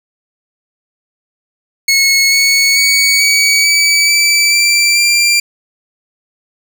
20% pulse tone with pitch steps, 2189 / 2214 / 2240 / 2266 / 2293 / 2319 / 2346 / 2373 Hz, C#7 / C#7 / C#7 / C#7 / D7 / D7 / D7 / D7, -22 / -3 / +18 / +37 / -42 / -22 / -2 / +17 cents, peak -3 dBFS, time 1.88-5.4 s, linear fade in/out 5 ms, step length 440 ms, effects none

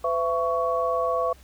sine tone cluster, 506 / 670 / 1118 Hz, B4 / E5 / C#6, +42 / +28 / +14 cents, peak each -26 dBFS, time 0.04-1.33 s, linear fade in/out 5 ms, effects added 65 Hz sine -49 dBFS peak until 1.43 s + pink hiss -55 dBFS RMS until 1.43 s

